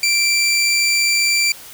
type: tone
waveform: 20% pulse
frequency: 2349 Hz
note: D7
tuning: in tune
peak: -9 dBFS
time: 0.03-1.52 s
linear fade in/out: 2 ms
effects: white hiss -38 dBFS RMS until 1.73 s